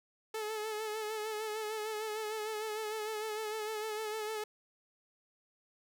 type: tone with vibrato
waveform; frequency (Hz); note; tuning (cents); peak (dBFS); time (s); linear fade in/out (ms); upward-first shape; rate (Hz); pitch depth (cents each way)
sawtooth; 431.5; A4; -34; -32; 0.34-4.44; 5; sine; 6.6; 42
effects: none